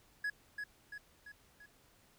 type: tone with echo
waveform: triangle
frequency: 1677 Hz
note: G#6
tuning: 16 cents sharp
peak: -32 dBFS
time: 0.24-0.3 s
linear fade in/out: 5 ms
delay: 340 ms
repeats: 4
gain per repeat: -5 dB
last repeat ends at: 1.66 s
effects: pink hiss -67 dBFS RMS until 2.18 s